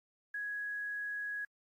sine tone with quantisation, 1667 Hz, G#6, 6 cents sharp, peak -36 dBFS, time 0.34-1.45 s, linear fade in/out 5 ms, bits 11, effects AAC 48 kbps

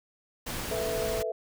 pink noise, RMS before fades -35 dBFS, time 0.46-1.23 s, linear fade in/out 10 ms
sine chord, A suspended second, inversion none, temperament equal, 440 / 493.9 / 659.3 Hz, A4 / B4 / E5, 0 / 0 / 0 cents, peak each -33 / -34 / -32 dBFS, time 0.71-1.32 s, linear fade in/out 5 ms
effects none

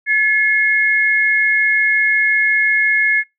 sine tone pair together, 1714.4 / 2160 Hz, A6 / C#7, -45 / -45 cents, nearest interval major third, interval 400 cents, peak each -14 dBFS, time 0.06-3.24 s, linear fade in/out 50 ms, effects noise-tail reverb RT60 0.2 s tail -24 dB re dry

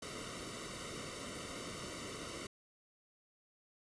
pink noise with comb filter, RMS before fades -45 dBFS, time 0.02-2.47 s, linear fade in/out 5 ms, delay 1.2 ms, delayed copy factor -0.85, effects resampled to 22050 Hz

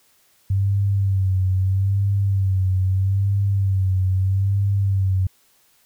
sine tone with vibrato, 96.6 Hz, G2, 25 cents flat, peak -16 dBFS, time 0.5-5.27 s, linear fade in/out 5 ms, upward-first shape sine, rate 0.78 Hz, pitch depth 56 cents each way, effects white hiss -59 dBFS RMS until 5.85 s

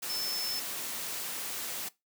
sine tone in noise, 5274 Hz, E8, in tune, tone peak -33 dBFS, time 0.09-0.6 s, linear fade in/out 10 ms, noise white, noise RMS -37 dBFS, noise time 0.02-1.89 s, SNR +1 dB, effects noise-tail reverb RT60 0.2 s tail -20 dB re dry + high-pass 150 Hz 12 dB/octave

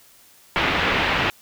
white low-pass noise, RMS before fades -21 dBFS, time 0.56-1.3 s, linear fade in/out 0 ms, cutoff 2900 Hz, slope 24 dB/octave, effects white hiss -52 dBFS RMS until 1.41 s

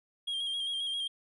triangle tone with vibrato, 3240 Hz, G#7, 43 cents flat, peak -30 dBFS, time 0.27-1.08 s, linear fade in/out 10 ms, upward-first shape square, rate 7.5 Hz, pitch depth 30 cents each way, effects resampled to 32000 Hz

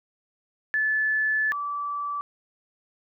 sine tone pair in turn, 1735 / 1158 Hz, A6 / D6, -25 / -25 cents, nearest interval perfect fifth, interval 700 cents, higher first, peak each -21 / -27 dBFS, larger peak first, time 0.74-1.52 / 1.52-2.21 s, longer first, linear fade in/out 0 ms, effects none

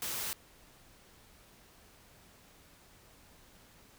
white noise, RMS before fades -37 dBFS, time 0.02-0.33 s, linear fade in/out 0 ms, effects pink hiss -60 dBFS RMS until 3.98 s

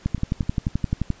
two click trains, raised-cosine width 5 ms, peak -9 / -24 dBFS, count 13 / 4, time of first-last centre 0.06-1.103 / 0.18-0.932 s, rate 11.5 / 3.99 Hz, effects pink hiss -50 dBFS RMS until 1.2 s + resampled to 16000 Hz

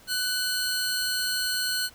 sawtooth tone pair together, 1496 / 4231 Hz, F#6 / C8, +19 / +19 cents, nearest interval octave + tritone, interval 1800 cents, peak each -25 dBFS, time 0.07-1.9 s, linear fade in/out 50 ms, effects pink hiss -53 dBFS RMS until 1.94 s

